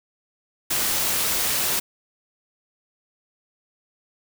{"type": "noise", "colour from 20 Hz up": "white", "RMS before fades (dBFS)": -23, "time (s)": [0.7, 1.8], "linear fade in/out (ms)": 10, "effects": []}